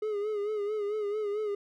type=tone with vibrato; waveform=triangle; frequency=418.3 Hz; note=G#4; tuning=12 cents sharp; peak=-27 dBFS; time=0.02-1.55 s; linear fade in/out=5 ms; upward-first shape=sine; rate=4.5 Hz; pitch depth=61 cents each way; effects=none